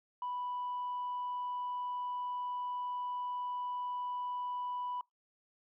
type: tone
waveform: sine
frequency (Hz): 987.8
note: B5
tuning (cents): 0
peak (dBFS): -34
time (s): 0.22-5.01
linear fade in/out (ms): 2
effects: noise-tail reverb RT60 0.2 s tail -26 dB re dry + tanh soft clip ceiling -32 dBFS